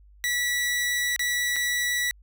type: tone with dropouts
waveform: sawtooth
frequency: 1949 Hz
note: B6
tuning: 23 cents flat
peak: -20 dBFS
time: 0.24-2.11 s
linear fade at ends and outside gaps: 0 ms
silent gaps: 1.162-1.194 / 1.56-1.564 s
effects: added 50 Hz sine -50 dBFS peak until 2.22 s